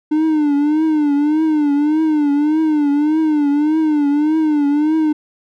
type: tone with vibrato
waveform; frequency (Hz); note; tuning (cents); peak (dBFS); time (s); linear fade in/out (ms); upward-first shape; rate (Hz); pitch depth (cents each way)
triangle; 300.9; D4; +42; -10; 0.11-5.13; 10; triangle; 1.7; 110
effects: none